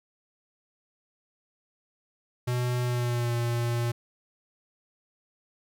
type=tone with pitch glide; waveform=square; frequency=123.47 to 118.65 Hz; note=B2 to A#2; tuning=0 to +31 cents; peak=-26 dBFS; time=2.47-3.92 s; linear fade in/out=10 ms; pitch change=-69 cents; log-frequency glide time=2.83-3.34 s; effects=11-bit